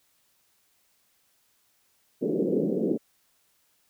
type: band-pass noise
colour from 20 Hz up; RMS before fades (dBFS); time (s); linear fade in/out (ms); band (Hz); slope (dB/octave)
white; -26; 2.21-2.98; 20; 170 to 480; 48
effects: white hiss -68 dBFS RMS until 3.89 s